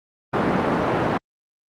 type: band-pass noise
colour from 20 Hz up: pink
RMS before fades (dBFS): -21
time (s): 0.33-1.18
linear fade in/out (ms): 10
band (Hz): 180 to 1300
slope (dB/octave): 12
effects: Opus 32 kbps